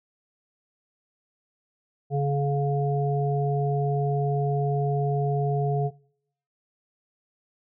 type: harmonic tone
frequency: 141.3 Hz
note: C#3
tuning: 34 cents sharp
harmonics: 1 / 3 / 5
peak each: -23 / -28 / -30 dBFS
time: 2.1-5.91 s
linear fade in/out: 50 ms
effects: noise-tail reverb RT60 0.7 s tail -23 dB re dry